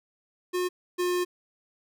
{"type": "tone pair in turn", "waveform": "square", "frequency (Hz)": [360, 357.5], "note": ["F#4", "F4"], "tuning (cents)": [-47, 41], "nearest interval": "unison", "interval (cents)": 12, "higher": "first", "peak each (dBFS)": [-26, -25], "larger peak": "second", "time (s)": [[0.53, 0.69], [0.98, 1.25]], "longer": "second", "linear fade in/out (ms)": 20, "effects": []}